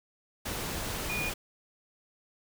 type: tone in noise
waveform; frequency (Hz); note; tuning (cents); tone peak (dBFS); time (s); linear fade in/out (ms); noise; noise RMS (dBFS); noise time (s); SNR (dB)
sine; 2444; D#7; -32; -32; 1.09-1.3; 10; pink; -35; 0.45-1.34; 0
effects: none